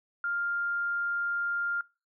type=tone; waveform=sine; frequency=1400 Hz; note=F6; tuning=4 cents sharp; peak=-28 dBFS; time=0.24-1.81 s; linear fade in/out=2 ms; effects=noise-tail reverb RT60 0.3 s tail -23 dB re dry